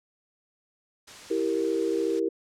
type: noise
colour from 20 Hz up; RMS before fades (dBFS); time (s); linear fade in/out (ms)
white; -44; 1.07-2.2; 10
type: chord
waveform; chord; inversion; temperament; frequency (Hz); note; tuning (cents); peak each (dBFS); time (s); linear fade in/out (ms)
sine; E diminished; none; equal; 329.6 / 392 / 466.2; E4 / G4 / Bb4; 0 / 0 / 0; -28; 1.3-2.29; 10
effects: low-pass 7000 Hz 12 dB/octave